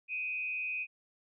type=tone with frequency modulation; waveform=sine; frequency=2500 Hz; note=D#7; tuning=8 cents sharp; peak=-33 dBFS; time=0.08-0.87 s; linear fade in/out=50 ms; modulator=138 Hz; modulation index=0.57; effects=none